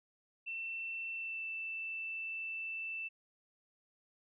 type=tone with pitch glide; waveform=sine; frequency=2686 to 2658 Hz; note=E7 to E7; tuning=+32 to +14 cents; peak=-38 dBFS; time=0.46-3.09 s; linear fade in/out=20 ms; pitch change=-18 cents; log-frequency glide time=1.14-1.44 s; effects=none